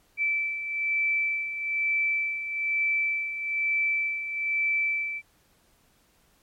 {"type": "beating tone pair", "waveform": "sine", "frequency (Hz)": [2322, 2323.1], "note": ["D7", "D7"], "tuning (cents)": [-20, -19], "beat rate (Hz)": 1.1, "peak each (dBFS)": [-32, -25], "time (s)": [0.17, 5.22], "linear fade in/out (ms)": 50, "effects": ["pink hiss -64 dBFS RMS until 6.42 s", "MP3 64 kbps"]}